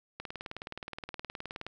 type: click train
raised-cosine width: 0.3 ms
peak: -23 dBFS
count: 29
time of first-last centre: 0.2-1.666 s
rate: 19.1 Hz
effects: none